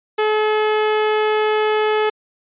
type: tone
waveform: sawtooth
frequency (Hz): 428.6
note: A4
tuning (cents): -45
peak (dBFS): -11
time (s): 0.18-2.1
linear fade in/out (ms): 10
effects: resampled to 8000 Hz